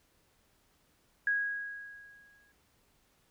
sine tone with exponential decay, 1650 Hz, G#6, 12 cents flat, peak -25 dBFS, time 1.27-2.52 s, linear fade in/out 2 ms, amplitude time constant 270 ms, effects pink hiss -70 dBFS RMS until 3.3 s

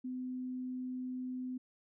sine tone, 254.1 Hz, B3, 49 cents sharp, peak -37 dBFS, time 0.04-1.58 s, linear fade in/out 10 ms, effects none

